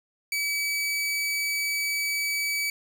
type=tone; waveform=sawtooth; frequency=2288 Hz; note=D7; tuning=46 cents flat; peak=-22 dBFS; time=0.32-2.7 s; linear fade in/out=2 ms; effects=none